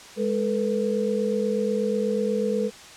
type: tone cluster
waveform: sine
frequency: 207.4 / 441.9 / 490.1 Hz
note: G#3 / A4 / B4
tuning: -2 / +7 / -13 cents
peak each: -26 dBFS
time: 0.16-2.71 s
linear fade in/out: 50 ms
effects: white hiss -44 dBFS RMS until 2.96 s + low-pass 7000 Hz 12 dB/octave